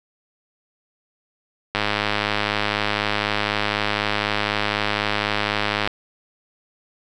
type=click train; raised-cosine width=0.3 ms; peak=-4 dBFS; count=430; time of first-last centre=1.75-5.875 s; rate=104 Hz; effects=none